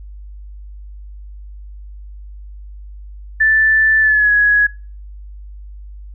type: tone with pitch glide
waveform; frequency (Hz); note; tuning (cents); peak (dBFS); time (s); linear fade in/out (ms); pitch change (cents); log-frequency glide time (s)
sine; 1760 to 1673.7; A6 to G#6; 0 to +13; -9; 3.4-4.67; 10; -87; 4-4.31
effects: noise-tail reverb RT60 0.4 s tail -25 dB re dry + added 50 Hz sine -31 dBFS peak until 6.14 s